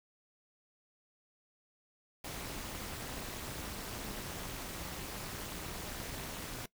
pink noise with amplitude modulation, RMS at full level -39 dBFS, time 2.24-6.66 s, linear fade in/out 5 ms, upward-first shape sine, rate 234 Hz, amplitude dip 80%, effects noise-tail reverb RT60 0.1 s tail -20 dB re dry

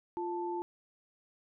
sine tone pair together, 349.2 / 880 Hz, F4 / A5, 0 / 0 cents, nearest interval octave + major third, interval 1600 cents, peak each -35 / -37 dBFS, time 0.17-0.62 s, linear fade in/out 0 ms, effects none

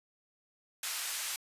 white band-pass noise, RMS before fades -37 dBFS, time 0.83-1.36 s, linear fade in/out 2 ms, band 1100 to 11000 Hz, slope 12 dB/octave, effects resampled to 32000 Hz

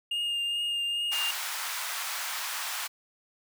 triangle tone with vibrato, 2826 Hz, F7, 20 cents sharp, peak -26 dBFS, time 0.11-1.31 s, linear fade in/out 5 ms, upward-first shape triangle, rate 2.4 Hz, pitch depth 18 cents each way
pink high-pass noise, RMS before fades -34 dBFS, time 1.11-2.88 s, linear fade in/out 20 ms, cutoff 920 Hz, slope 24 dB/octave
effects none

